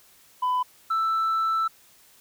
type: tone pair in turn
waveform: sine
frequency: 1001 / 1323.9 Hz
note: B5 / E6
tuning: +23 / +7 cents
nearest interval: perfect fourth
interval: 484 cents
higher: second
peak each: -19 dBFS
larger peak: neither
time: 0.42-0.63 / 0.9-1.68 s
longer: second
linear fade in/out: 10 ms
effects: tanh soft clip ceiling -20 dBFS + white hiss -56 dBFS RMS until 2.2 s